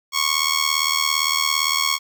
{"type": "tone with amplitude modulation", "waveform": "10% pulse", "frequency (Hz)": 1100, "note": "C#6", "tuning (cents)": -14, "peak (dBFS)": -6, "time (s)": [0.12, 1.99], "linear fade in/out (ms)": 50, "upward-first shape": "sine", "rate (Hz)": 77.6, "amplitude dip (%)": 80, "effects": []}